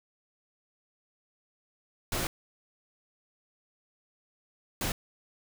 pink noise bursts at uneven times, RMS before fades -31 dBFS, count 2, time 2.12-2.27 / 4.81-4.92 s, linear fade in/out 2 ms, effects none

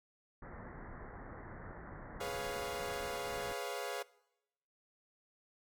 pink low-pass noise, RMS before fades -49 dBFS, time 0.42-3.53 s, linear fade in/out 5 ms, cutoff 2000 Hz, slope 96 dB/octave
sawtooth chord, C# dominant seventh, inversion second, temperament equal, 415.3 / 493.9 / 554.4 / 698.5 Hz, G#4 / B4 / C#5 / E#5, 0 / 0 / 0 / 0 cents, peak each -40 dBFS, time 2.2-4.03 s, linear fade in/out 10 ms
effects noise-tail reverb RT60 0.9 s tail -22 dB re dry

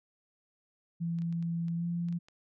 sine tone with pitch glide, 168.3 to 171.64 Hz, E3 to F3, +36 to -30 cents, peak -30 dBFS, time 1-2.19 s, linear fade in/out 20 ms, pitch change +34 cents, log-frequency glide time 1.76-1.85 s
clicks, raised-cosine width 0.2 ms, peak -39 dBFS, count 8, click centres 1.187 / 1.22 / 1.326 / 1.426 / 1.683 / 2.086 / 2.126 / 2.285 s
effects none

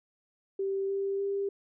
sine tone with pitch steps, 390 / 393.6 / 397.3 Hz, G4 / G4 / G4, -9 / +7 / +23 cents, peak -28 dBFS, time 0.59-1.49 s, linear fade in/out 5 ms, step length 300 ms, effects none

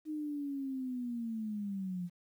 sine linear sweep, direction down, 311.1 to 172.7 Hz, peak -35 dBFS, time 0.05-2.1 s, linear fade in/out 50 ms, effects 11-bit

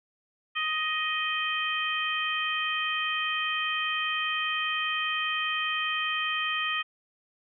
harmonic tone, 625 Hz, D#5, 8 cents sharp, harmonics 2 / 3 / 4 / 5, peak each -32 / -32 / -32 / -32 dBFS, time 0.55-6.83 s, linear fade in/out 20 ms, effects none

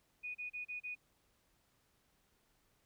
sine tone bursts, 2474 Hz, D#7, 10 cents flat, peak -40 dBFS, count 5, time 0.23-0.954 s, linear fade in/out 20 ms, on 120 ms, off 31 ms, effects pink hiss -75 dBFS RMS until 2.85 s

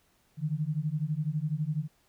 sine beating tone pair, 146.83 / 158.83 Hz, D3 / D#3, 0 / +36 cents, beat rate 12 Hz, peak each -31 dBFS, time 0.37-1.88 s, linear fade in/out 50 ms, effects pink hiss -68 dBFS RMS until 2.08 s

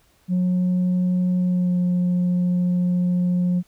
sine tone with pitch glide, 181.2 to 178.6 Hz, F#3 to F3, -36 to +39 cents, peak -15 dBFS, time 0.28-3.63 s, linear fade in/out 50 ms, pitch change -25 cents, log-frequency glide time 1.38-1.77 s, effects tanh soft clip ceiling -16 dBFS + pink hiss -60 dBFS RMS until 3.67 s

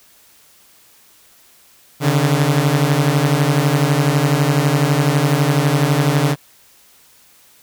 sawtooth beating tone pair, 138.1 / 150.1 Hz, C#3 / D3, -6 / +38 cents, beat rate 12 Hz, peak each -12 dBFS, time 2-6.36 s, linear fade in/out 50 ms, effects white hiss -50 dBFS RMS until 7.62 s

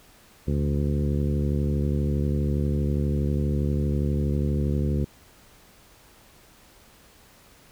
harmonic tone with a mistuned harmonic, 72.4 Hz, D2, 24 cents flat, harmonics 1 / 2 / 3 / 4 / 5 / 6 / 7, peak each -25 / -26 / -29 / -35 / -34 / -38 / -39 dBFS, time 0.47-5.05 s, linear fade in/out 10 ms, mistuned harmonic 1, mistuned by +66 cents, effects pink hiss -54 dBFS RMS until 7.71 s

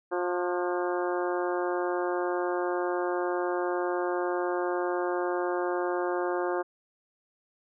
harmonic tone with a mistuned harmonic, 178 Hz, F3, 33 cents sharp, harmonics 2 / 3 / 4 / 5 / 6 / 7 / 8 / 9, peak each -29 / -33 / -35 / -37 / -39 / -40 / -41 / -42 dBFS, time 0.11-6.63 s, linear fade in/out 20 ms, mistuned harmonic 7, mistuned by -45 cents, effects none

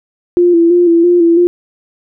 sine tone with vibrato, 343.7 Hz, F4, 28 cents flat, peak -5 dBFS, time 0.37-1.47 s, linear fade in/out 0 ms, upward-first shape square, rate 3 Hz, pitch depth 38 cents each way, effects none

